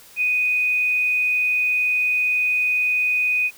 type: tone with frequency modulation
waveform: sine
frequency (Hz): 2489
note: D#7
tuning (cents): 0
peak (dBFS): -17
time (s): 0.16-3.51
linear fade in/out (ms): 50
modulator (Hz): 72.1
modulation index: 0.22
effects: white hiss -47 dBFS RMS until 3.57 s